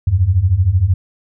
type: beating tone pair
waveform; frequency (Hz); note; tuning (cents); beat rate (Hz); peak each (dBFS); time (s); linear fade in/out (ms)
sine; 84.1 / 97.1; E2 / G2; +35 / -16; 13; -15 / -12; 0.07-0.94; 5
effects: none